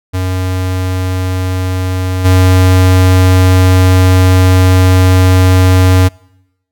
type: tone with level steps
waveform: square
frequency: 92.5 Hz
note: F#2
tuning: in tune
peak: -13 / -5 dBFS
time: 0.13-6.09 s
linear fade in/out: 20 ms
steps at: 2.24 s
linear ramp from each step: 20 ms
effects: noise-tail reverb RT60 0.9 s tail -26 dB re dry